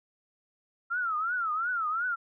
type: tone with vibrato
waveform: sine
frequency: 1349 Hz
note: E6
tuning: 40 cents sharp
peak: -27 dBFS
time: 0.9-2.16 s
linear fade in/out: 20 ms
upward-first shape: triangle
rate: 2.8 Hz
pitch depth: 200 cents each way
effects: none